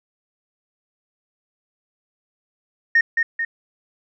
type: tone with echo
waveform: sine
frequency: 1843 Hz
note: A#6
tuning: 20 cents flat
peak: -10 dBFS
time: 2.95-3.01 s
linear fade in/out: 5 ms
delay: 220 ms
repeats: 2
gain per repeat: -5 dB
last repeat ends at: 3.45 s
effects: tanh soft clip ceiling -8 dBFS